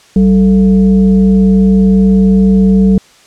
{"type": "tone with frequency modulation", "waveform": "sine", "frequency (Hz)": 192.1, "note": "G3", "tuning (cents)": -35, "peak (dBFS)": -4, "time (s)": [0.16, 2.98], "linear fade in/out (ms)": 2, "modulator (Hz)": 250, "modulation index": 0.5, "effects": ["white hiss -43 dBFS RMS until 3.26 s", "low-pass 7000 Hz 12 dB/octave"]}